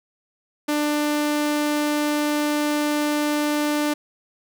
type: tone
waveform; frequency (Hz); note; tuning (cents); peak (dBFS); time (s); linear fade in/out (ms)
sawtooth; 296.8; D4; +18; -16; 0.68-3.94; 10
effects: none